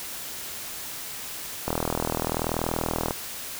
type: click train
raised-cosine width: 1 ms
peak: -11 dBFS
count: 59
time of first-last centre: 1.68-3.109 s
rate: 40.6 Hz
effects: white hiss -36 dBFS RMS until 3.59 s